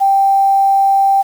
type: tone with quantisation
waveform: sine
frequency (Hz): 785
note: G5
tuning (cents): +2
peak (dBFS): -8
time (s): 0-1.23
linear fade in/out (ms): 20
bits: 6
effects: none